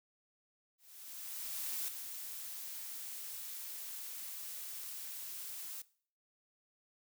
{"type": "noise with ADSR envelope", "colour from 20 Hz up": "blue", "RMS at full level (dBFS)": -38, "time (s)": [0.78, 5.82], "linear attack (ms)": 1100, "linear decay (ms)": 6, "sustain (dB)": -7, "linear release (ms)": 6, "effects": ["noise-tail reverb RT60 0.5 s tail -20 dB re dry"]}